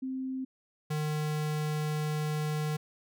sine / square tone pair in turn, 261.6 / 152.19 Hz, C4 / D#3, 0 / -38 cents, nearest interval major sixth, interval 938 cents, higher first, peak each -32 / -30 dBFS, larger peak second, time 0.02-0.45 / 0.9-2.77 s, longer second, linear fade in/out 10 ms, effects none

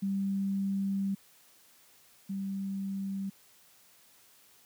sine tone pair in turn, 196 / 195.21 Hz, G3 / G3, 0 / -7 cents, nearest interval unison, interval 7 cents, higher first, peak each -28 / -32 dBFS, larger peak first, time 0.02-1.15 / 2.29-3.3 s, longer first, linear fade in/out 10 ms, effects white hiss -61 dBFS RMS until 4.65 s + high-pass 80 Hz 12 dB/octave

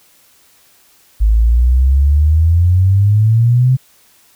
sine exponential sweep, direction up, 51.91 to 131.6 Hz, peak -7 dBFS, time 1.2-3.77 s, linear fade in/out 20 ms, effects white hiss -50 dBFS RMS until 4.35 s

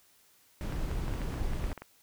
brown noise, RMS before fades -33 dBFS, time 0.61-1.73 s, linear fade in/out 0 ms
clicks, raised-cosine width 0.5 ms, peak -27 dBFS, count 11, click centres 0.724 / 0.914 / 1.081 / 1.138 / 1.217 / 1.341 / 1.534 / 1.641 / 1.717 / 1.777 / 1.82 s
effects white hiss -64 dBFS RMS until 2.02 s

